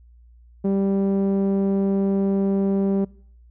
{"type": "tone with low-pass filter", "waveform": "sawtooth", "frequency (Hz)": 196, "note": "G3", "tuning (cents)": 0, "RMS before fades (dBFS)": -21, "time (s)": [0.64, 3.05], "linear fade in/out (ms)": 10, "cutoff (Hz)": 440, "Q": 1.2, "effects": ["noise-tail reverb RT60 0.6 s tail -24 dB re dry", "added 59 Hz sine -47 dBFS peak until 3.5 s"]}